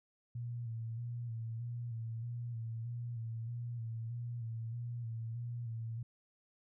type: tone with vibrato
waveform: sine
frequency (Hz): 116.54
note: A#2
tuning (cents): 0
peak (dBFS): -38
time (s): 0.35-6.03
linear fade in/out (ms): 5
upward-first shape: square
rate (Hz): 1.6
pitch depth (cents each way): 42
effects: none